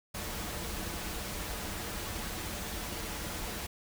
pink noise with comb filter, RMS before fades -38 dBFS, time 0.14-3.67 s, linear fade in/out 10 ms, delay 7.6 ms, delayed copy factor -0.5, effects none

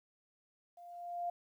sine tone with level ramp, 698.5 Hz, F5, in tune, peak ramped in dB -52 to -33 dBFS, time 0.77-1.3 s, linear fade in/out 5 ms, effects 12-bit

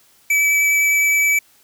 square tone with vibrato, 2300 Hz, D7, 37 cents flat, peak -14 dBFS, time 0.3-1.39 s, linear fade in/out 5 ms, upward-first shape triangle, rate 9.7 Hz, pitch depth 11 cents each way, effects white hiss -54 dBFS RMS until 1.63 s

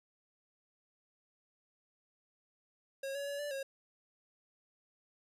square tone with pitch steps, 544 / 564 / 568 / 583 / 544 Hz, C#5 / C#5 / C#5 / D5 / C#5, -33 / +30 / +42 / -13 / -33 cents, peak -38 dBFS, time 3.03-3.63 s, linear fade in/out 5 ms, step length 120 ms, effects resampled to 32000 Hz

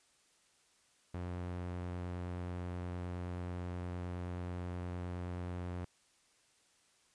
sawtooth tone with low-pass filter, 89 Hz, F2, 33 cents sharp, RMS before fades -41 dBFS, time 1.14-5.85 s, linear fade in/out 5 ms, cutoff 2500 Hz, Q 0.5, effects white hiss -70 dBFS RMS until 7.14 s + resampled to 22050 Hz

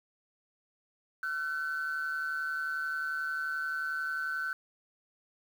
sine tone pair together, 1364.7 / 1516 Hz, F6 / F#6, -40 / +42 cents, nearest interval major second, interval 182 cents, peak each -36 / -31 dBFS, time 1.23-4.53 s, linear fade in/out 2 ms, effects tanh soft clip ceiling -27 dBFS + 9-bit

